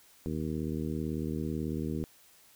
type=harmonic tone; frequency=78.1 Hz; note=D#2; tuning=7 cents sharp; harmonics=1 / 2 / 3 / 4 / 5 / 6; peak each=-39 / -36 / -36 / -38 / -41 / -45 dBFS; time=0.26-2.04 s; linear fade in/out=0 ms; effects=white hiss -60 dBFS RMS until 2.55 s